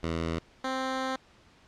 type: tone pair in turn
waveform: 10% pulse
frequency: 82.41 / 262.2 Hz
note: E2 / C4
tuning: 0 / +4 cents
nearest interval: octave + minor sixth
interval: 2004 cents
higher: second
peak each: -21 dBFS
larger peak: neither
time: 0.03-0.39 / 0.64-1.16 s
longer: second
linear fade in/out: 5 ms
effects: pink hiss -59 dBFS RMS until 1.67 s + low-pass 5000 Hz 12 dB/octave